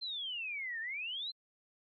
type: exponential two-way sweep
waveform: sine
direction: down then up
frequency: 4186 to 1757 to 4186 Hz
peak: -37 dBFS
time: 0.01-1.32 s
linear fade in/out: 20 ms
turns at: 0.8 s
effects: AAC 64 kbps